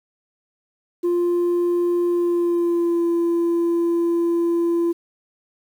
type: tone with pitch glide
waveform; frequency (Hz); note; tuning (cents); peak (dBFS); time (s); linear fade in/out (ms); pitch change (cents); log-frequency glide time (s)
sine; 349.2 to 340; F4 to F4; 0 to -46; -14; 1.03-4.93; 20; -46; 2.07-3.05
effects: tanh soft clip ceiling -16 dBFS + 8-bit